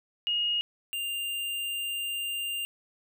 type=tone pair in turn; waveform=sine / square; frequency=2868 / 2796 Hz; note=F7 / F7; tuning=+45 / +1 cents; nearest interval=unison; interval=44 cents; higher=first; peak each=-25 / -31 dBFS; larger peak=first; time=0.27-0.61 / 0.93-2.65 s; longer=second; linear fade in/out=0 ms; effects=none